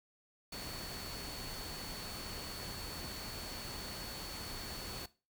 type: tone in noise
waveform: sine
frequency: 4435 Hz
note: C#8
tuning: in tune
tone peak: -46 dBFS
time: 0.52-5.06 s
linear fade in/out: 5 ms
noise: pink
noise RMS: -45 dBFS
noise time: 0.52-5.06 s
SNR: -4 dB
effects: noise-tail reverb RT60 0.3 s tail -18 dB re dry